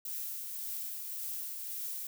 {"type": "noise with tremolo", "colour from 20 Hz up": "violet", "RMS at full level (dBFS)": -38, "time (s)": [0.05, 2.07], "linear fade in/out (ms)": 2, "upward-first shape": "triangle", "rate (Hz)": 1.8, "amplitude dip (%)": 35, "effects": []}